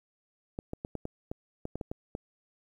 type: clicks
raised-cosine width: 2 ms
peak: -22 dBFS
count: 11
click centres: 0.589 / 0.734 / 0.849 / 0.953 / 1.054 / 1.315 / 1.654 / 1.756 / 1.812 / 1.915 / 2.151 s
effects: 10-bit